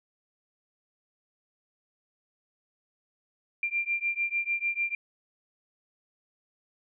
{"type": "beating tone pair", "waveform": "sine", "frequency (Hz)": [2375, 2381.7], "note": ["D7", "D7"], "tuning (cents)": [19, 24], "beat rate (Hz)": 6.7, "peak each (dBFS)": -30, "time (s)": [3.63, 4.95], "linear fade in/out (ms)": 2, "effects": []}